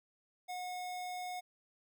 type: tone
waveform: square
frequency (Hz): 726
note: F#5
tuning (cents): -33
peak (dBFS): -40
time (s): 0.48-1.41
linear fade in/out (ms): 20
effects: none